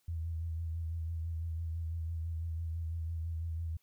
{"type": "tone with vibrato", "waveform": "sine", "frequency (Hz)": 82.1, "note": "E2", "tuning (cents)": -6, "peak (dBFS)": -34, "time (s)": [0.08, 3.77], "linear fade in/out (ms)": 5, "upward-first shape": "sine", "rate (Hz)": 6, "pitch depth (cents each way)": 39, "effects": ["white hiss -75 dBFS RMS until 3.82 s"]}